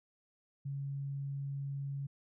sine tone, 139.2 Hz, C#3, 8 cents sharp, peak -36 dBFS, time 0.65-2.07 s, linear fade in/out 10 ms, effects none

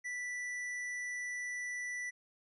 triangle tone with tanh clipping, 1971 Hz, B6, 4 cents flat, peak -39 dBFS, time 0.04-2.11 s, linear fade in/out 20 ms, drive 15 dB, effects resampled to 24000 Hz

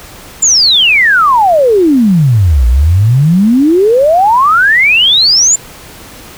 sine exponential two-way sweep, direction down then up, 7320 to 57.2 to 7320 Hz, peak -4 dBFS, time 0.42-5.56 s, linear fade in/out 10 ms, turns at 2.67 s, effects pink hiss -32 dBFS RMS until 6.37 s

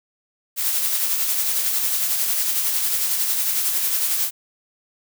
blue noise with tremolo, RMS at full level -20 dBFS, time 0.56-4.31 s, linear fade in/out 50 ms, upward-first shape sine, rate 11 Hz, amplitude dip 35%, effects none

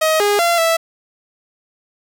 sawtooth tone with pitch steps, 631 / 410.6 / 685 / 659 Hz, D#5 / G#4 / F5 / E5, +24 / -20 / -34 / -1 cents, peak -9 dBFS, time 0.01-0.77 s, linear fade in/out 10 ms, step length 190 ms, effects none

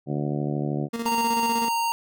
harmonic tone, 73 Hz, D2, 10 cents flat, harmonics 2 / 3 / 4 / 5 / 6 / 7 / 8 / 9 / 10, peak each -27 / -31 / -31 / -33 / -41 / -39 / -38 / -42 / -40 dBFS, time 0.06-0.89 s, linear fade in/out 50 ms
30% pulse tone with tremolo, 231.8 Hz, A#3, 10 cents flat, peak -23 dBFS, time 0.93-1.69 s, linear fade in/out 10 ms, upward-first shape square, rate 16 Hz, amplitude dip 50%
square tone, 926 Hz, A#5, 12 cents flat, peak -23 dBFS, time 1.06-1.92 s, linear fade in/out 0 ms
effects none

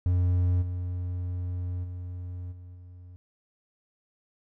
triangle tone with level steps, 89.5 Hz, F2, 43 cents sharp, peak -19 / -27 / -32 / -40 / -42 dBFS, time 0.06-3.16 s, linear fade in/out 0 ms, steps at 0.61 / 1.83 / 2.51 / 2.74 s, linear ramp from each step 20 ms, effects none

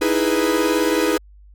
45% pulse chord, E major seventh, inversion third, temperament equal, 311.1 / 329.6 / 415.3 / 493.9 Hz, D#4 / E4 / G#4 / B4, 0 / 0 / 0 / 0 cents, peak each -22 dBFS, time 0.01-1.18 s, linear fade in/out 10 ms, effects added 50 Hz sine -43 dBFS peak until 1.54 s

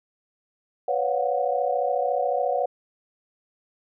sine tone cluster, 497.2 / 561 / 707 / 741 Hz, B4 / C#5 / F5 / F#5, +12 / +21 / +21 / +2 cents, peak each -27 / -26 / -28 / -27 dBFS, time 0.88-2.66 s, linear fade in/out 5 ms, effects none

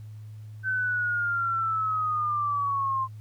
sine linear sweep, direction down, 1536 to 1046.5 Hz, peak -24 dBFS, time 0.63-3.08 s, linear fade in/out 50 ms, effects added 107 Hz sine -39 dBFS peak until 3.2 s + pink hiss -64 dBFS RMS until 3.2 s

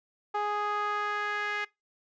sawtooth tone with band-pass filter sweep, 415.3 Hz, G#4, in tune, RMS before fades -31 dBFS, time 0.34-1.65 s, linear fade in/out 10 ms, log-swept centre 970 to 1900 Hz, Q 2.8, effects noise-tail reverb RT60 0.2 s tail -22 dB re dry + resampled to 16000 Hz

